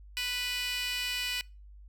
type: tone with high-pass filter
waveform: 15% pulse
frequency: 493.9 Hz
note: B4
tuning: in tune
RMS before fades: -33 dBFS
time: 0.17-1.41 s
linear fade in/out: 0 ms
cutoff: 2900 Hz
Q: 7.1
effects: noise-tail reverb RT60 0.3 s tail -25 dB re dry + added 50 Hz sine -48 dBFS peak until 1.88 s